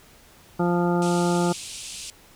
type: harmonic tone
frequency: 174.61 Hz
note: F3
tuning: in tune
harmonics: 1 / 2 / 3 / 4 / 5 / 7 / 8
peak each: -22 / -24 / -30 / -31 / -29 / -34 / -36 dBFS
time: 0.59-1.53 s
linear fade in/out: 10 ms
type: band-pass noise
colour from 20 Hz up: white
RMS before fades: -37 dBFS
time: 1.02-2.1 s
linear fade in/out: 0 ms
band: 2400 to 9600 Hz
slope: 48 dB/octave
effects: pink hiss -52 dBFS RMS until 2.35 s